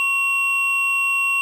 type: tone pair together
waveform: triangle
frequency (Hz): 1098.6 / 2735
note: C#6 / F7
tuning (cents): -16 / -37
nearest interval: octave + major third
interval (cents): 1579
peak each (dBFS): -25 / -16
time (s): 0-1.41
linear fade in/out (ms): 0
effects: none